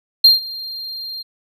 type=tone with ADSR envelope; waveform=triangle; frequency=4192 Hz; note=C8; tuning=2 cents sharp; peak=-3 dBFS; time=0.24-1.23 s; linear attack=6 ms; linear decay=150 ms; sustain=-22 dB; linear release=19 ms; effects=none